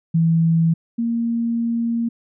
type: tone pair in turn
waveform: sine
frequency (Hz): 164.4 / 232.5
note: E3 / A#3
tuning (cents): -4 / -4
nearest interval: tritone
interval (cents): 600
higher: second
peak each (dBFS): -13 / -18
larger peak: first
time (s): 0.14-0.74 / 0.98-2.09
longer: second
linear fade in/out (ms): 10
effects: none